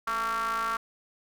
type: ring-modulated tone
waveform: square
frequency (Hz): 116.2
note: A#2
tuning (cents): -5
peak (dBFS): -25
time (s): 0.07-0.77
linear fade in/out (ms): 5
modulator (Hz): 1250
effects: none